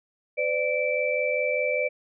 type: tone cluster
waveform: sine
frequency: 507 / 592 / 2327 Hz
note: B4 / D5 / D7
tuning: +45 / +14 / -17 cents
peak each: -27 dBFS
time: 0.37-1.89 s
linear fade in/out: 20 ms
effects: none